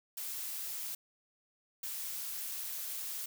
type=noise bursts at uneven times; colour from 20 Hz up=blue; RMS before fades=-40 dBFS; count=2; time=0.17-0.95 / 1.83-3.26 s; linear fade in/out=5 ms; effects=none